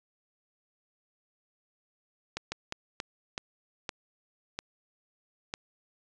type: slowing click train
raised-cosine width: 0.2 ms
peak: -16 dBFS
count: 8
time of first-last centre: 2.37-5.539 s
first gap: 150 ms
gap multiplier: 1.36
effects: resampled to 22050 Hz